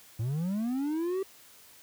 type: linear sweep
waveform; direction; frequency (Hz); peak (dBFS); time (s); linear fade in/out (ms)
triangle; up; 105.8 to 392; -26; 0.19-1.23; 5
effects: white hiss -55 dBFS RMS until 1.82 s + high-pass 60 Hz 12 dB/octave